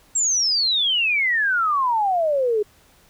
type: exponential sweep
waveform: sine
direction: down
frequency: 7650 to 407.2 Hz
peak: -17 dBFS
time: 0.15-2.63 s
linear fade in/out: 10 ms
effects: pink hiss -55 dBFS RMS until 3.09 s